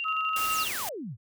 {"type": "tone with tremolo", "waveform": "sine", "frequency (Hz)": 2772, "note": "F7", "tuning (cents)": -14, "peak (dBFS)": -29, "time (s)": [0, 0.68], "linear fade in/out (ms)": 0, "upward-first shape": "square", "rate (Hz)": 12, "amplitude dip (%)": 55}
{"type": "tone", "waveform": "sine", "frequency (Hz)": 1279, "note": "D#6", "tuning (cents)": 47, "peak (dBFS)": -27, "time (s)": [0.04, 0.65], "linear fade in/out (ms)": 20}
{"type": "noise", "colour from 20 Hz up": "white", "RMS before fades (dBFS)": -34, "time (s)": [0.36, 0.89], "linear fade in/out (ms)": 2}
{"type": "exponential sweep", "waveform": "sine", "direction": "down", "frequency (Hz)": [10500, 98], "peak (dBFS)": -34, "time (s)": [0.49, 1.17], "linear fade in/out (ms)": 50}
{"effects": []}